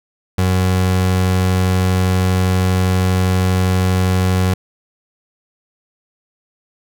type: tone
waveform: 30% pulse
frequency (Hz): 92.5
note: F#2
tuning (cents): 0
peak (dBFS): -10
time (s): 0.38-4.54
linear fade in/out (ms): 5
effects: none